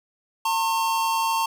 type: tone pair together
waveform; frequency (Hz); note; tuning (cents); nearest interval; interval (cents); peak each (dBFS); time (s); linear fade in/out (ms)
square; 905.6 / 1077; A5 / C6; +50 / +50; minor third; 300; -23 / -27; 0.45-1.46; 5
effects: none